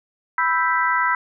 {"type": "harmonic tone with a mistuned harmonic", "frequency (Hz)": 329.6, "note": "E4", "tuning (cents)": 0, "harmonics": [3, 4, 5, 6], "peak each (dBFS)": [-21, -22, -23, -24], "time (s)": [0.38, 1.15], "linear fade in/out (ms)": 2, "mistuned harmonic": 5, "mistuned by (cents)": -85, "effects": []}